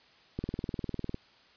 click train, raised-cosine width 3 ms, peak -20 dBFS, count 16, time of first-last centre 0.39-1.144 s, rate 19.9 Hz, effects white hiss -60 dBFS RMS until 1.56 s + resampled to 11025 Hz

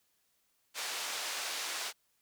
white band-pass noise, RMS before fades -38 dBFS, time 0.74-1.93 s, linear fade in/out 50 ms, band 580 to 6100 Hz, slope 12 dB/octave, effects white hiss -75 dBFS RMS until 2.21 s

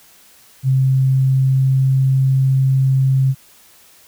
sine tone with pitch glide, 132.4 to 133.24 Hz, C3 to C3, +21 to +32 cents, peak -11 dBFS, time 0.63-3.35 s, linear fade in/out 50 ms, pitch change +11 cents, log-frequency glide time 0.94-2.15 s, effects white hiss -48 dBFS RMS until 4.07 s

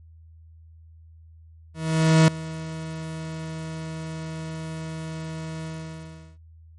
40% pulse tone with ADSR envelope, 160 Hz, D#3, 49 cents sharp, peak -11 dBFS, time 1.74-6.38 s, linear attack 540 ms, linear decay 3 ms, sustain -19 dB, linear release 730 ms, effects added 81 Hz sine -46 dBFS peak until 6.78 s + MP3 48 kbps

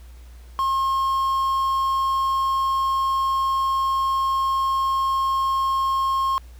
triangle tone with quantisation, 1073 Hz, C6, 43 cents sharp, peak -17 dBFS, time 0.59-6.38 s, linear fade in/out 0 ms, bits 7, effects added 60 Hz sine -40 dBFS peak until 6.59 s + pink hiss -55 dBFS RMS until 6.59 s

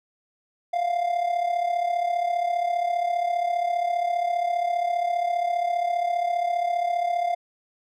triangle tone with amplitude modulation, 698.5 Hz, F5, in tune, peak -17 dBFS, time 0.73-7.35 s, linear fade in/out 10 ms, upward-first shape sine, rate 35 Hz, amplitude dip 65%, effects none

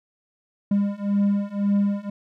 triangle beating tone pair, 200.7 / 202.6 Hz, G3 / G#3, +41 / -43 cents, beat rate 1.9 Hz, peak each -21 / -20 dBFS, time 0.71-2.1 s, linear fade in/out 5 ms, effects none

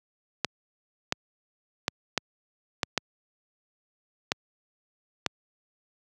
clicks, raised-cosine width 0.2 ms, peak -6 dBFS, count 8, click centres 0.447 / 1.124 / 1.881 / 2.177 / 2.832 / 2.977 / 4.319 / 5.263 s, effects high-pass 100 Hz 12 dB/octave

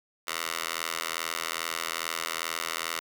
10% pulse tone with high-pass filter, 82.4 Hz, E2, in tune, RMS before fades -33 dBFS, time 0.27-3 s, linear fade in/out 10 ms, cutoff 1300 Hz, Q 0.75, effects none

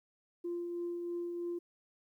sine tone with tremolo, 346.6 Hz, F4, 13 cents flat, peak -33 dBFS, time 0.44-1.59 s, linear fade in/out 10 ms, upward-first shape triangle, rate 3.1 Hz, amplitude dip 35%, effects tanh soft clip ceiling -31 dBFS + 12-bit

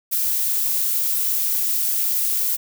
violet noise, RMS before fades -21 dBFS, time 0.11-2.57 s, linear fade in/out 20 ms, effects none

